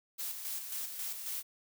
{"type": "noise with tremolo", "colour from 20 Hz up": "blue", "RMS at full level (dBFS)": -38, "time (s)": [0.18, 1.43], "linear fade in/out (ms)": 20, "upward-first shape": "square", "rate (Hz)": 3.7, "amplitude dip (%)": 45, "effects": []}